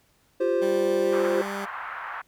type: chord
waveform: triangle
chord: F suspended second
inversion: none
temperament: equal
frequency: 349.2 / 392 / 523.3 Hz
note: F4 / G4 / C5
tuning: 0 / 0 / 0 cents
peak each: -24 / -25 / -22 dBFS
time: 0.4-1.42 s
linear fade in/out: 10 ms
type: tone with pitch glide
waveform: 15% pulse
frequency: 196 to 198.74 Hz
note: G3 to G3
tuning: 0 to +24 cents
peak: -25 dBFS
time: 0.61-1.66 s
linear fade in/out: 20 ms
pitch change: +24 cents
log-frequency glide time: 0.95-1.43 s
type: band-pass noise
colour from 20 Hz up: pink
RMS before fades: -35 dBFS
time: 1.12-2.22 s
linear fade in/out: 10 ms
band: 950 to 1700 Hz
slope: 24 dB/octave
effects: pink hiss -64 dBFS RMS until 2.27 s